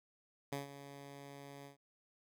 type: tone with ADSR envelope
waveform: 10% pulse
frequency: 140.6 Hz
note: C#3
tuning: 25 cents sharp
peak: -29 dBFS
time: 0.52-1.77 s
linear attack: 6 ms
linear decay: 140 ms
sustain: -13 dB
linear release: 120 ms
effects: none